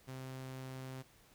sawtooth tone, 130.81 Hz, C3, in tune, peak -40 dBFS, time 0.07-1.03 s, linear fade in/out 20 ms, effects pink hiss -65 dBFS RMS until 1.34 s

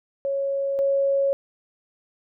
sine tone pair in turn, 552 / 552 Hz, C#5 / C#5, -7 / -7 cents, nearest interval unison, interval 0 cents, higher neither, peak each -22 / -18 dBFS, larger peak second, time 0.25-0.79 / 0.79-1.33 s, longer neither, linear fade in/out 0 ms, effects none

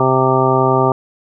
harmonic tone, 130.81 Hz, C3, in tune, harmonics 1 / 2 / 3 / 4 / 5 / 6 / 7 / 9, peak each -18 / -21 / -16 / -22 / -19 / -21 / -19 / -18 dBFS, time 0-0.92 s, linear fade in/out 2 ms, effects none

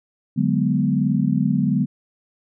sine chord, G# half-diminished seventh, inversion second, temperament equal, 146.83 / 185 / 207.7 / 246.9 Hz, D3 / F#3 / G#3 / B3, 0 / 0 / 0 / 0 cents, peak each -22 dBFS, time 0.36-1.86 s, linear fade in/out 20 ms, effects none

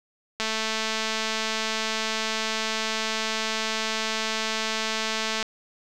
click train, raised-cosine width 0.2 ms, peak -10 dBFS, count 1107, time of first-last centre 0.4-5.427 s, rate 220 Hz, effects none

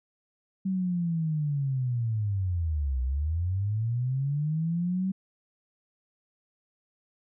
sine linear two-way sweep, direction down then up, 192.7 to 61.74 to 192.7 Hz, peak -25 dBFS, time 0.65-5.12 s, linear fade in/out 10 ms, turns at 3.02 s, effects none

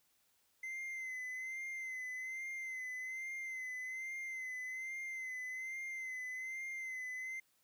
triangle tone with vibrato, 2060 Hz, C7, 28 cents flat, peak -39 dBFS, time 0.63-7.4 s, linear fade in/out 5 ms, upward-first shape sine, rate 1.2 Hz, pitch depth 42 cents each way, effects white hiss -75 dBFS RMS until 7.63 s

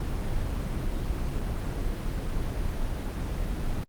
brown noise, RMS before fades -29 dBFS, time 0-3.84 s, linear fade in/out 5 ms, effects Opus 24 kbps

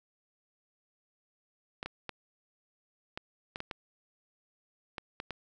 clicks, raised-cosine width 0.3 ms, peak -21 dBFS, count 10, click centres 1.829 / 1.86 / 2.093 / 3.175 / 3.559 / 3.604 / 3.712 / 4.982 / 5.201 / 5.307 s, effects none

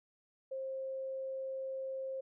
sine tone, 531 Hz, C5, 25 cents sharp, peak -37 dBFS, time 0.51-2.21 s, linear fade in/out 10 ms, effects none

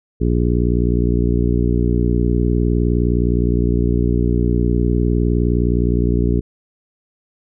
harmonic tone, 59.6 Hz, A#1, 39 cents sharp, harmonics 1 / 2 / 3 / 4 / 5 / 6 / 7, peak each -17 / -20 / -22 / -23 / -24 / -25 / -25 dBFS, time 0.2-6.41 s, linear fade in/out 20 ms, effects none

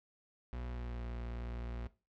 40% pulse tone with pitch glide, 61 to 59.06 Hz, B1 to A#1, -21 to +23 cents, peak -39 dBFS, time 0.53-1.87 s, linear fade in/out 0 ms, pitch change -56 cents, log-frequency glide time 0.67-1.03 s, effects noise-tail reverb RT60 0.3 s tail -17 dB re dry + low-pass 3000 Hz 12 dB/octave

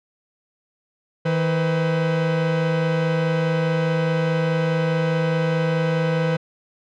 45% pulse tone pair together, 160 / 504.8 Hz, D#3 / B4, +49 / +38 cents, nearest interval octave + minor sixth, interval 1989 cents, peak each -20 / -23 dBFS, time 1.25-6.37 s, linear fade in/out 10 ms, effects low-pass 3000 Hz 12 dB/octave

